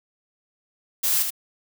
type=noise with echo; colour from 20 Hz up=blue; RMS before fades=-22 dBFS; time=1.03-1.23 s; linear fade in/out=10 ms; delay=76 ms; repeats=1; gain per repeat=-5 dB; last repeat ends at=1.306 s; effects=none